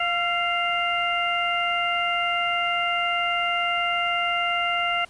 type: harmonic tone with a mistuned harmonic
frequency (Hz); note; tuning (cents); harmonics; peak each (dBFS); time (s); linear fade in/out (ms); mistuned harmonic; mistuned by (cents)
698.5; F5; 0; 1 / 2 / 3 / 4; -27 / -27 / -27 / -27; 0-5.05; 5; 2; -39
effects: pink hiss -52 dBFS RMS until 5.09 s + resampled to 24000 Hz